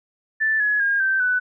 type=tone with pitch steps; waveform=sine; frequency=1760 / 1689.3 / 1621.4 / 1556.3 / 1493.7 Hz; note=A6 / G#6 / G#6 / G6 / F#6; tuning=0 / +29 / -42 / -13 / +16 cents; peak=-17 dBFS; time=0.4-1.4 s; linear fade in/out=20 ms; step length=200 ms; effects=none